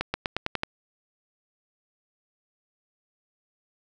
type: accelerating click train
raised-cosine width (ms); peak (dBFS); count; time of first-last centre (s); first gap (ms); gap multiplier
0.3; -10; 7; 0.01-0.634; 130; 0.91
effects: none